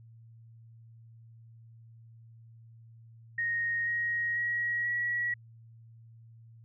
sine tone with pitch steps, 1864.7 / 1884.2 / 1903.9 / 1923.8 Hz, A#6 / A#6 / A#6 / B6, 0 / +18 / +36 / -46 cents, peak -28 dBFS, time 3.38-5.34 s, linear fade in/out 5 ms, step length 490 ms, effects added 114 Hz sine -51 dBFS peak until 6.64 s

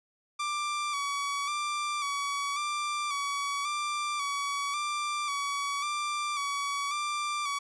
sawtooth tone with vibrato, 1157 Hz, D6, 26 cents flat, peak -26 dBFS, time 0.39-7.59 s, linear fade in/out 10 ms, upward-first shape square, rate 0.92 Hz, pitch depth 37 cents each way, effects resampled to 22050 Hz

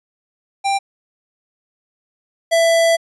square tone pair in turn, 790 / 664.3 Hz, G5 / E5, +13 / +13 cents, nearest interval minor third, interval 300 cents, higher first, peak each -16 / -12 dBFS, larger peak second, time 0.64-0.79 / 2.51-2.97 s, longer second, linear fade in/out 20 ms, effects resampled to 24000 Hz

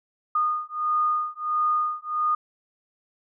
sine beating tone pair, 1226 / 1227.5 Hz, D#6 / D#6, -26 / -24 cents, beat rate 1.5 Hz, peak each -25 / -25 dBFS, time 0.35-2.35 s, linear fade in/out 5 ms, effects none

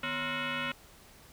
sine tone with frequency modulation, 554.4 Hz, C#5, in tune, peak -30 dBFS, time 0.03-0.72 s, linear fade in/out 5 ms, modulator 401 Hz, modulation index 6.5, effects tanh soft clip ceiling -27 dBFS + pink hiss -56 dBFS RMS until 1.32 s

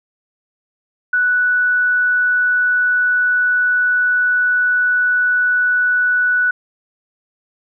sine tone, 1480 Hz, F#6, in tune, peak -12 dBFS, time 1.13-6.51 s, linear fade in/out 5 ms, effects none

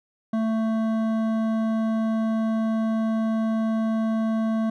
sine tone with hard clipping, 222.1 Hz, A3, 16 cents sharp, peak -23 dBFS, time 0.33-4.7 s, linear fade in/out 5 ms, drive 11 dB, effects none

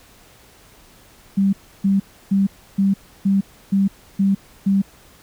sine tone bursts, 196 Hz, G3, in tune, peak -13 dBFS, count 8, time 1.37-4.82 s, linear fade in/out 10 ms, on 160 ms, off 310 ms, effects pink hiss -49 dBFS RMS until 5.22 s

